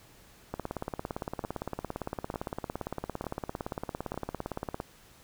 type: two click trains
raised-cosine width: 1 ms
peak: -22 / -19 dBFS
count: 4 / 76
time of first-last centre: 1.44-4.143 / 0.54-4.801 s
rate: 1.11 / 17.6 Hz
effects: pink hiss -57 dBFS RMS until 5.23 s